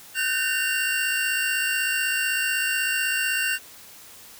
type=tone cluster; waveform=square; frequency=1490 / 1546 / 1811 / 2775 Hz; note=F#6 / G6 / A6 / F7; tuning=+12 / -24 / +49 / -12 cents; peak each=-31 / -29 / -31 / -26 dBFS; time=0.14-3.59 s; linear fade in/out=50 ms; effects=white hiss -46 dBFS RMS until 4.39 s